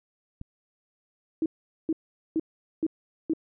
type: click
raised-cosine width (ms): 5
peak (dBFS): -26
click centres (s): 0.414
type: tone bursts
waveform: sine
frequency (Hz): 320.6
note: E4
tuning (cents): -48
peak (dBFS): -22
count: 5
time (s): 1.42-3.335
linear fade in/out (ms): 2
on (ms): 39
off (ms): 430
effects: none